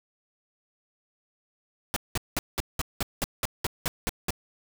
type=noise bursts; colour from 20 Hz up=pink; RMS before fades=-27 dBFS; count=12; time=1.94-4.306 s; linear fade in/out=0 ms; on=23 ms; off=190 ms; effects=none